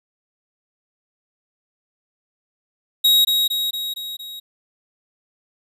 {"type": "tone with echo", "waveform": "45% pulse", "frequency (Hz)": 3800, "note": "A#7", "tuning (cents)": 33, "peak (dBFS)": -12, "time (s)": [3.04, 3.25], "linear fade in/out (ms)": 10, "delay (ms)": 230, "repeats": 5, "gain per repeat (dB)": -4, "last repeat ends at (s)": 4.4, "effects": []}